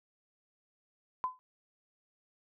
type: tone with exponential decay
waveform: sine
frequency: 1016 Hz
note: B5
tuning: 49 cents sharp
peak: -26 dBFS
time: 1.24-1.39 s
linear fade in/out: 0 ms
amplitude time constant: 32 ms
effects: none